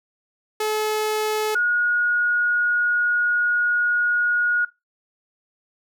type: tone pair in turn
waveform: sawtooth / sine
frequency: 429.5 / 1444.7 Hz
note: A4 / F#6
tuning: -42 / -42 cents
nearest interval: octave + major sixth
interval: 2100 cents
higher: second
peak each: -17 dBFS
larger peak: neither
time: 0.6-1.55 / 1.55-4.65 s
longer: second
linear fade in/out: 5 ms
effects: noise-tail reverb RT60 0.2 s tail -18 dB re dry